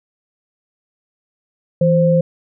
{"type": "tone pair together", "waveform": "sine", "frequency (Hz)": [164.83, 523.3], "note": ["E3", "C5"], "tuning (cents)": [0, 0], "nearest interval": "octave + minor sixth", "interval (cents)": 2000, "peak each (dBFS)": -13, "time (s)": [1.81, 2.21], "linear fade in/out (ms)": 5, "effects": []}